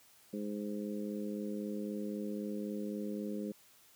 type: harmonic tone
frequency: 103.83 Hz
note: G#2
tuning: in tune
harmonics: 2 / 3 / 4 / 5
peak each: -38 / -43 / -44 / -46 dBFS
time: 0.33-3.52 s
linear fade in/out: 5 ms
effects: white hiss -63 dBFS RMS until 3.95 s + high-pass 60 Hz 12 dB/octave